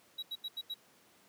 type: tone bursts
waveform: triangle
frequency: 3871 Hz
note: B7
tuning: 35 cents flat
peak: -35 dBFS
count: 5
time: 0.18-0.743 s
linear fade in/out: 10 ms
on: 47 ms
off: 82 ms
effects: pink hiss -64 dBFS RMS until 1.28 s + high-pass 200 Hz 12 dB/octave